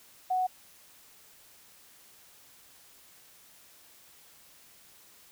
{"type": "tone", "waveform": "sine", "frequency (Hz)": 740, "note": "F#5", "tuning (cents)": 0, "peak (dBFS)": -25, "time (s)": [0.3, 0.47], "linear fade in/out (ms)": 10, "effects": ["white hiss -57 dBFS RMS until 5.31 s"]}